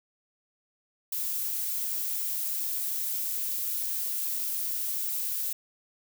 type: noise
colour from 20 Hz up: violet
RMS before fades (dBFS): -31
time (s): 1.12-5.53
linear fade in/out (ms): 5
effects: none